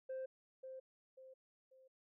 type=tone with echo; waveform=sine; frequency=523.3 Hz; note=C5; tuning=in tune; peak=-39 dBFS; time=0.09-0.26 s; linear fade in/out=10 ms; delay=540 ms; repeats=3; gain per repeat=-8 dB; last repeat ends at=1.88 s; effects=tanh soft clip ceiling -40 dBFS